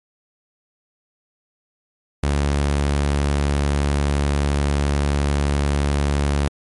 sawtooth tone, 71.5 Hz, D2, 46 cents flat, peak -13 dBFS, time 2.23-6.48 s, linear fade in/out 5 ms, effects MP3 48 kbps

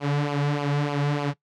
sawtooth tone with flanger, 144.6 Hz, D3, 27 cents flat, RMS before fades -24 dBFS, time 0-1.34 s, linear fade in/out 50 ms, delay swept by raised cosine 0.52 to 3.32 ms, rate 3.3 Hz, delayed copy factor -0.7, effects noise-tail reverb RT60 0.1 s tail -19 dB re dry + low-pass 4000 Hz 12 dB/octave

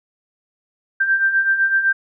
sine beating tone pair, 1568 / 1575.9 Hz, G6 / G6, 0 / +9 cents, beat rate 7.9 Hz, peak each -22 / -15 dBFS, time 1-1.93 s, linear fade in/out 10 ms, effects none

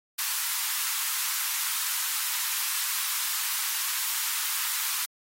white high-pass noise, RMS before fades -29 dBFS, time 0.18-5.06 s, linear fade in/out 10 ms, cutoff 920 Hz, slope 48 dB/octave, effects AAC 48 kbps

